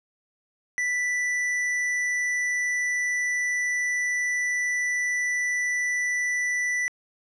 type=tone with tanh clipping; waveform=triangle; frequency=1975.5 Hz; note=B6; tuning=in tune; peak=-25 dBFS; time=0.78-6.88 s; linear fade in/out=0 ms; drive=15 dB; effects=low-pass 9000 Hz 12 dB/octave